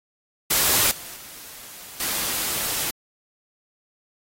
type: noise with level steps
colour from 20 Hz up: white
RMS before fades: -19 / -38 / -41 / -26 dBFS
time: 0.5-2.91 s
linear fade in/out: 10 ms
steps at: 0.91 / 1.16 / 2 s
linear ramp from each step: 2 ms
effects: AAC 48 kbps